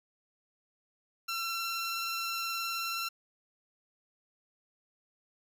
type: tone with vibrato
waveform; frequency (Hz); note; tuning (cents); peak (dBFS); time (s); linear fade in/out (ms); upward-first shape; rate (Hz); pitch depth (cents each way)
15% pulse; 1354; E6; +46; -26; 1.28-3.09; 10; sine; 19; 12
effects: none